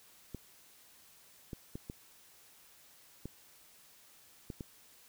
clicks, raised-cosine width 3 ms, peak -28 dBFS, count 7, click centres 0.347 / 1.532 / 1.755 / 1.899 / 3.256 / 4.502 / 4.608 s, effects white hiss -61 dBFS RMS until 5.08 s

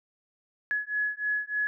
sine beating tone pair, 1691 / 1694.3 Hz, G#6 / G#6, +31 / +34 cents, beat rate 3.3 Hz, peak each -30 dBFS, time 0.71-1.67 s, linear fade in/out 0 ms, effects none

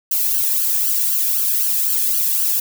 violet noise with flanger, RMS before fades -18 dBFS, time 0.11-2.6 s, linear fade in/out 5 ms, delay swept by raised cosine 0.66 to 1.21 ms, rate 3.9 Hz, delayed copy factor +0.65, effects none

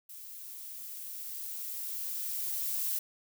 violet noise with level ramp, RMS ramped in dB -47 to -32 dBFS, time 0.09-2.99 s, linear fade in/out 5 ms, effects none

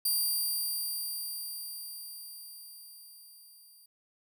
5% pulse tone with level ramp, 4735 Hz, D8, 13 cents sharp, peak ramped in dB -19 to -49 dBFS, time 0.05-3.86 s, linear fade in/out 5 ms, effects none

